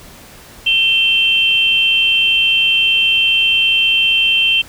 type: tone pair together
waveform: sine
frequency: 2700 / 3135 Hz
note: E7 / G7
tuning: +41 / -1 cents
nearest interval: minor third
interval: 258 cents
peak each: -13 dBFS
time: 0.66-4.62 s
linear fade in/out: 10 ms
effects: pink hiss -39 dBFS RMS until 4.68 s